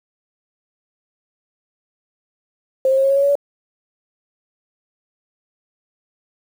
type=tone with pitch steps; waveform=sine; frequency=527 / 532.8 / 538.7 / 544.6 / 550.7 / 556.7 / 562.9 / 569.1 Hz; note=C5 / C5 / C#5 / C#5 / C#5 / C#5 / C#5 / C#5; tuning=+12 / +31 / -50 / -31 / -11 / +7 / +26 / +45 cents; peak=-12 dBFS; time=2.85-3.354 s; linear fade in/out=2 ms; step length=63 ms; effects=7-bit